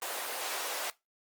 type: high-pass noise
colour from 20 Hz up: pink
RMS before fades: -36 dBFS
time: 0.02-0.9 s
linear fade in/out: 0 ms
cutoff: 470 Hz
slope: 24 dB/octave
effects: noise-tail reverb RT60 0.2 s tail -20 dB re dry + Opus 24 kbps